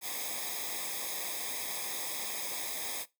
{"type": "noise with comb filter", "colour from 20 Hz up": "white", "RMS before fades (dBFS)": -37, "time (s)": [0.01, 3.06], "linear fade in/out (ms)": 50, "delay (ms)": 0.69, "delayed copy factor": -1, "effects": ["noise-tail reverb RT60 0.2 s tail -19 dB re dry"]}